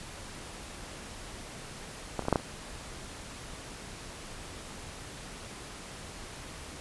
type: clicks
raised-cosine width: 1 ms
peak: -16 / -28 / -27 / -13 / -8 / -11 / -29 dBFS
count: 7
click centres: 2.193 / 2.223 / 2.253 / 2.284 / 2.327 / 2.358 / 2.398 s
effects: pink hiss -44 dBFS RMS until 6.8 s + resampled to 24000 Hz